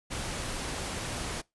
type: noise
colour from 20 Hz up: pink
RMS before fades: -35 dBFS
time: 0.1-1.42 s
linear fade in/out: 20 ms
effects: noise-tail reverb RT60 0.2 s tail -23 dB re dry + resampled to 24000 Hz